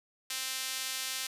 sawtooth tone with high-pass filter, 261.6 Hz, C4, in tune, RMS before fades -36 dBFS, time 0.3-1.27 s, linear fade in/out 5 ms, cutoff 3100 Hz, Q 0.69, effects resampled to 32000 Hz

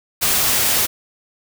white noise, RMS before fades -17 dBFS, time 0.21-0.87 s, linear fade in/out 20 ms, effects none

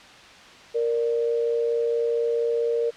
sine tone pair together, 466.2 / 590.6 Hz, A#4 / D5, 0 / +10 cents, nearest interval major third, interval 410 cents, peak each -21 / -31 dBFS, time 0.74-2.91 s, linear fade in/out 20 ms, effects white hiss -46 dBFS RMS until 2.96 s + low-pass 4000 Hz 12 dB/octave

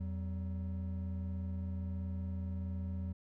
triangle tone pair together, 84.01 / 188.9 Hz, E2 / F#3, +33 / +36 cents, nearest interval octave + major second, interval 1403 cents, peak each -35 / -40 dBFS, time 0-3.13 s, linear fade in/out 10 ms, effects none

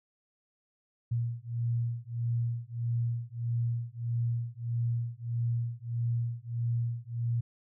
sine beating tone pair, 117.1 / 118.7 Hz, A#2 / A#2, +8 / +32 cents, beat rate 1.6 Hz, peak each -32 / -32 dBFS, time 1.11-7.41 s, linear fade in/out 10 ms, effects none

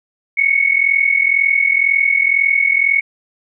sine tone pair together, 2189 / 2231 Hz, C#7 / C#7, -22 / +11 cents, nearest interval unison, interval 33 cents, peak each -14 dBFS, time 0.37-3.01 s, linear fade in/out 10 ms, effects none

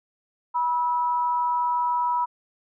sine tone pair together, 973.9 / 1300 Hz, B5 / E6, -24 / -24 cents, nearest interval perfect fourth, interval 500 cents, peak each -21 / -32 dBFS, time 0.54-2.26 s, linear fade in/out 20 ms, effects none

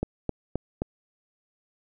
click train, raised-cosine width 2 ms, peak -13 dBFS, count 4, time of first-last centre 0.03-0.819 s, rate 3.8 Hz, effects none

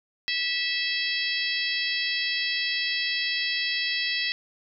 harmonic tone with a mistuned harmonic, 654 Hz, E5, 14 cents flat, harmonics 3 / 4 / 5 / 6 / 7 / 8, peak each -30 / -31 / -32 / -33 / -33 / -34 dBFS, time 0.28-4.32 s, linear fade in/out 0 ms, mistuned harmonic 6, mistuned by +21 cents, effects none

